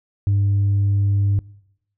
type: tone with tanh clipping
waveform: sine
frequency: 100 Hz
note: G2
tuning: 35 cents sharp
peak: -15 dBFS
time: 0.27-1.39 s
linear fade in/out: 0 ms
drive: 1 dB
effects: noise-tail reverb RT60 0.8 s tail -23 dB re dry